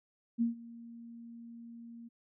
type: tone with ADSR envelope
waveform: sine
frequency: 233.1 Hz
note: A#3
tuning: in tune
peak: -25 dBFS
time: 0.38-2.09 s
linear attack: 35 ms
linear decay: 130 ms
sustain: -21 dB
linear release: 18 ms
effects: none